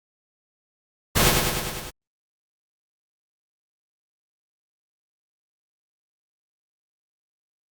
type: noise with echo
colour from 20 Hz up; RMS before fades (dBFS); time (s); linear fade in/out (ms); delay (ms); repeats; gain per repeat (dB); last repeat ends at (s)
pink; -18; 1.15-1.31; 20; 100; 6; -3; 1.91
effects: Opus 48 kbps